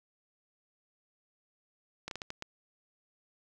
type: slowing click train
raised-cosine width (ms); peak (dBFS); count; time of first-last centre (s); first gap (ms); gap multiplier
0.2; -21; 6; 2.08-2.424; 32; 1.39
effects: none